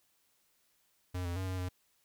square tone with pitch steps, 90.4 / 86.9 / 94 / 92.9 / 90.9 Hz, F#2 / F2 / F#2 / F#2 / F#2, -40 / -8 / +28 / +7 / -30 cents, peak -35 dBFS, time 1.14-1.69 s, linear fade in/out 10 ms, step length 110 ms, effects white hiss -73 dBFS RMS until 2.04 s

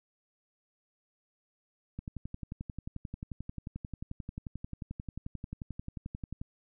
click train, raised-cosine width 5 ms, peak -26 dBFS, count 51, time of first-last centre 1.99-6.415 s, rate 11.3 Hz, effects none

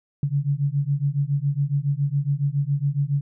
sine beating tone pair, 138.4 / 145.6 Hz, C#3 / D3, -2 / -15 cents, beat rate 7.2 Hz, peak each -23 dBFS, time 0.23-3.21 s, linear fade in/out 2 ms, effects none

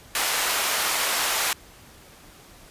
pink high-pass noise, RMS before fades -24 dBFS, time 0.15-1.53 s, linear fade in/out 2 ms, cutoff 810 Hz, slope 12 dB/octave, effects pink hiss -49 dBFS RMS until 2.7 s + resampled to 32000 Hz

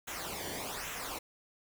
pink noise with flanger, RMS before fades -40 dBFS, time 0.07-1.19 s, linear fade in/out 10 ms, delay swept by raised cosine 0.21 to 0.78 ms, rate 1.2 Hz, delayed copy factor -0.7, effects none

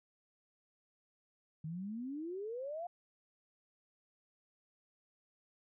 sine exponential sweep, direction up, 151.6 to 720 Hz, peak -39 dBFS, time 1.64-2.87 s, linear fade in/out 5 ms, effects none

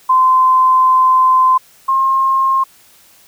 sine tone pair in turn, 1033 / 1067.6 Hz, C6 / C6, -22 / +35 cents, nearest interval minor second, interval 57 cents, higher second, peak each -7 / -10 dBFS, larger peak first, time 0.09-1.58 / 1.88-2.64 s, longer first, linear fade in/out 10 ms, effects white hiss -47 dBFS RMS until 3.27 s

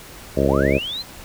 harmonic tone, 68.8 Hz, C#2, 12 cents flat, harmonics 1 / 2 / 3 / 4 / 5 / 6 / 7 / 8 / 9, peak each -24 / -24 / -24 / -24 / -24 / -24 / -24 / -24 / -24 dBFS, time 0.36-0.79 s, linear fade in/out 20 ms
sine linear sweep, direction up, 311.1 to 4243 Hz, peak -25 dBFS, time 0.43-1.03 s, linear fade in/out 20 ms
effects pink hiss -40 dBFS RMS until 1.24 s

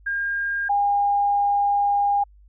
sine tone pair in turn, 1612 / 810.2 Hz, G6 / G#5, +48 / -43 cents, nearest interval octave, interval 1191 cents, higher first, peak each -22 / -17 dBFS, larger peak second, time 0.06-0.69 / 0.69-2.24 s, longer second, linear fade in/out 10 ms, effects added 50 Hz sine -48 dBFS peak until 2.48 s

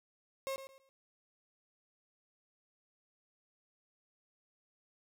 35% pulse tone with echo, 538 Hz, C5, 48 cents sharp, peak -34 dBFS, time 0.47-0.56 s, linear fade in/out 0 ms, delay 110 ms, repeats 3, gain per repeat -11 dB, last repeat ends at 0.89 s, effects none

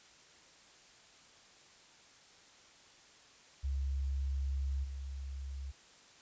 sine tone with level steps, 68.2 Hz, C#2, 28 cents flat, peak -32 / -39 dBFS, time 3.63-5.72 s, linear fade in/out 20 ms, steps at 4.83 s, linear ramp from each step 20 ms, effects white hiss -60 dBFS RMS until 6.21 s + resampled to 16000 Hz

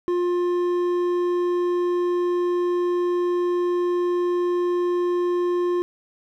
triangle tone with hard clipping, 353.3 Hz, F4, 20 cents sharp, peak -21 dBFS, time 0.08-5.82 s, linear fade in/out 0 ms, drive 10 dB, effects none

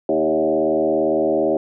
sine tone with frequency modulation, 474.6 Hz, A#4, 31 cents sharp, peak -15 dBFS, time 0.09-1.57 s, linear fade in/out 2 ms, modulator 77.7 Hz, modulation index 2.5, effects none

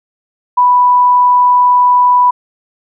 sine tone, 987.8 Hz, B5, in tune, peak -5 dBFS, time 0.57-2.31 s, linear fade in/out 10 ms, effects none

